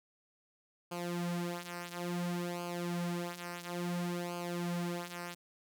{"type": "tone with flanger", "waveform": "sawtooth", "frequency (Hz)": 174.61, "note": "F3", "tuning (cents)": 0, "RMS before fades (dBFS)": -38, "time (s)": [0.91, 5.35], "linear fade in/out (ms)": 10, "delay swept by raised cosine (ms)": [0.53, 6.03], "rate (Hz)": 0.58, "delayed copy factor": -0.75, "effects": []}